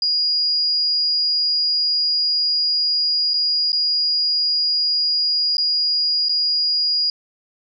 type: tone with dropouts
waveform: sine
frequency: 4871 Hz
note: D#8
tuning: 38 cents flat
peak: -16 dBFS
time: 0.02-7.1 s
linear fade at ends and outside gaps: 2 ms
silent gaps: 3.336-3.34 / 3.72-3.729 / 5.57-5.581 / 6.286-6.293 s
effects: none